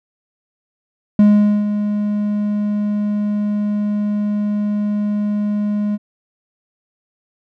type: tone with ADSR envelope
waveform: triangle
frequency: 207.7 Hz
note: G#3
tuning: in tune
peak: -4 dBFS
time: 1.19-5.98 s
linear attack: 3 ms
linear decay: 450 ms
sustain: -10 dB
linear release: 36 ms
effects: none